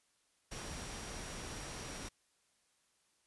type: tone in noise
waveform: sine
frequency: 5670 Hz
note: F8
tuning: 25 cents sharp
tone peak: -55 dBFS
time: 0.51-2.09 s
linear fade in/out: 10 ms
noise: pink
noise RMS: -45 dBFS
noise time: 0.51-2.09 s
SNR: -13 dB
effects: white hiss -75 dBFS RMS until 3.26 s + resampled to 24000 Hz